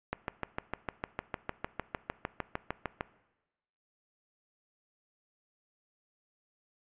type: click train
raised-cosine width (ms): 0.5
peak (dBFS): -17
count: 20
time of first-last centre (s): 0.13-3.009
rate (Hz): 6.6
effects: noise-tail reverb RT60 1.0 s tail -18 dB re dry + resampled to 8000 Hz